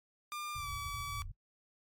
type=tone with pitch glide; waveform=sawtooth; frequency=1199 to 1146.8 Hz; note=D6 to D6; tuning=+36 to -42 cents; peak=-35 dBFS; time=0.32-1.22 s; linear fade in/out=0 ms; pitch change=-78 cents; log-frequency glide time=0.55-0.69 s
type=low-pass noise; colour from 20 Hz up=white; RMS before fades=-45 dBFS; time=0.55-1.32 s; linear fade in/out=10 ms; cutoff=120 Hz; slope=48 dB/octave
effects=noise-tail reverb RT60 0.1 s tail -21 dB re dry + MP3 96 kbps

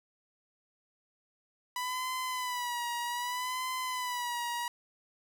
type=tone with vibrato; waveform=sawtooth; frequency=987.8 Hz; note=B5; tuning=in tune; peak=-29 dBFS; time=1.76-4.68 s; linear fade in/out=2 ms; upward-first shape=sine; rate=0.64 Hz; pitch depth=63 cents each way; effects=none

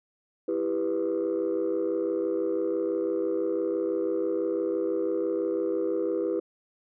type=chord; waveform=sine; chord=E minor; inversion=none; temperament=just; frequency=329.6 / 395.6 / 494.4 Hz; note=E4 / G4 / B4; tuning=0 / +16 / +2 cents; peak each=-28 dBFS; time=0.48-6.4 s; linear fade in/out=5 ms; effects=tanh soft clip ceiling -20 dBFS

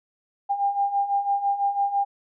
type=beating tone pair; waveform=sine; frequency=797 / 803 Hz; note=G5 / G5; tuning=+28 / +41 cents; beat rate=6 Hz; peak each=-27 / -22 dBFS; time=0.49-2.05 s; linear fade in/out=20 ms; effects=none

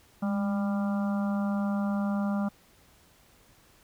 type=harmonic tone with a mistuned harmonic; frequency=198.8 Hz; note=G3; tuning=25 cents sharp; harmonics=1 / 3 / 4 / 5 / 6 / 7; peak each=-26 / -38 / -40 / -45 / -42 / -44 dBFS; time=0.22-2.49 s; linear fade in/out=10 ms; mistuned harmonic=1; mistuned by=+42 cents; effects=pink hiss -60 dBFS RMS until 3.83 s

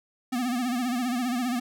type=tone with vibrato; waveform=square; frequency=246.9 Hz; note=B3; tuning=in tune; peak=-26 dBFS; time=0.32-1.6 s; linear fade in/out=10 ms; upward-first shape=sine; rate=15 Hz; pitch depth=89 cents each way; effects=none

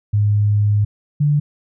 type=tone pair in turn; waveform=sine; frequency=103.83 / 146.84 Hz; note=G#2 / D3; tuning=0 / 0 cents; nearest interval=tritone; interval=600 cents; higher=second; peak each=-12 dBFS; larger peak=neither; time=0.13-0.85 / 1.2-1.4 s; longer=first; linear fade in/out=10 ms; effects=none

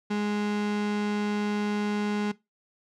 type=tone; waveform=35% pulse; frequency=207.7 Hz; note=G#3; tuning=in tune; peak=-24 dBFS; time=0.1-2.32 s; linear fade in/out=10 ms; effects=noise-tail reverb RT60 0.2 s tail -19 dB re dry + low-pass 5000 Hz 12 dB/octave

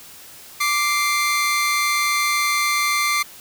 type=tone pair together; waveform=sawtooth; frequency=1174.7 / 2093 Hz; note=D6 / C7; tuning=0 / 0 cents; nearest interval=minor seventh; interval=1000 cents; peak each=-17 dBFS; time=0.6-3.23 s; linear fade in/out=10 ms; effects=white hiss -42 dBFS RMS until 3.4 s

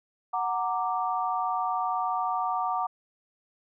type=chord; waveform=sine; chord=Gb augmented; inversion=none; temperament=equal with one note detuned; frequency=740 / 926.4 / 1174.7 Hz; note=Gb5 / Bb5 / D6; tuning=0 / -11 / 0 cents; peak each=-29 / -31 / -30 dBFS; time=0.33-2.87 s; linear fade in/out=10 ms; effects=none

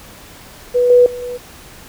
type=tone with level steps; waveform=sine; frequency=490.9 Hz; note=B4; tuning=10 cents flat; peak=-10 / -5 / -24 / -22 dBFS; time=0.74-1.38 s; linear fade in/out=20 ms; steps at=0.9 / 1.06 / 1.22 s; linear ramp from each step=2 ms; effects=pink hiss -39 dBFS RMS until 1.88 s

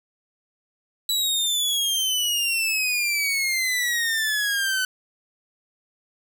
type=exponential sweep; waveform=sawtooth; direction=down; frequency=3951 to 1504 Hz; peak=-18 dBFS; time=1.09-4.85 s; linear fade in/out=2 ms; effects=none

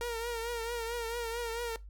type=tone with vibrato; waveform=sawtooth; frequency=466.2 Hz; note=A#4; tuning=in tune; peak=-30 dBFS; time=0.01-1.76 s; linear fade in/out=0 ms; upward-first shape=triangle; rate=4.5 Hz; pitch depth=64 cents each way; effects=noise-tail reverb RT60 0.2 s tail -19 dB re dry + added 50 Hz sine -45 dBFS peak until 1.89 s

